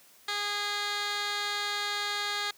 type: tone with band-pass filter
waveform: 15% pulse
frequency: 411 Hz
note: G#4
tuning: 18 cents flat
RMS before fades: -32 dBFS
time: 0.28-2.51 s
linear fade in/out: 5 ms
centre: 3200 Hz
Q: 1.5
effects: white hiss -58 dBFS RMS until 2.57 s + high-pass 100 Hz 12 dB/octave

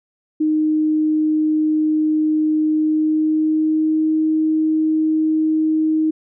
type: tone with pitch glide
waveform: sine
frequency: 309.2 to 313.7 Hz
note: D#4 to D#4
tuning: -11 to +14 cents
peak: -14 dBFS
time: 0.4-6.11 s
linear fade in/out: 10 ms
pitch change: +25 cents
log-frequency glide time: 2.68-4.12 s
effects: none

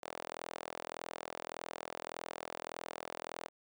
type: tone with high-pass filter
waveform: sawtooth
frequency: 41.71 Hz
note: E1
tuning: 21 cents sharp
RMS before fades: -45 dBFS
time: 0.02-3.49 s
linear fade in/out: 20 ms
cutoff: 590 Hz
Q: 1.5
effects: none

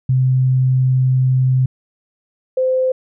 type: tone pair in turn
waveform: sine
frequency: 129.4 / 516.4 Hz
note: C3 / C5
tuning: -19 / -23 cents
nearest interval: 2 octaves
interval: 2396 cents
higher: second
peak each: -11 / -13 dBFS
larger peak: first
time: 0.09-1.66 / 2.57-2.92 s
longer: first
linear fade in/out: 5 ms
effects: none

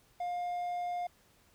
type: tone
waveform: triangle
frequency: 708 Hz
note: F5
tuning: 23 cents sharp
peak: -31 dBFS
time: 0.2-1.07 s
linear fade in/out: 5 ms
effects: pink hiss -66 dBFS RMS until 1.54 s

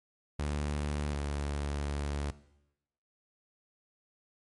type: tone pair in turn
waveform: sawtooth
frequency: 73.4 / 72.01 Hz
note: D2 / D2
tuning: 0 / -33 cents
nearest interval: unison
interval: 33 cents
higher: first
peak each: -27 / -28 dBFS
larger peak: first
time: 0.39-1.14 / 1.14-2.31 s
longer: second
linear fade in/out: 5 ms
effects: noise-tail reverb RT60 0.9 s tail -18 dB re dry + MP3 48 kbps

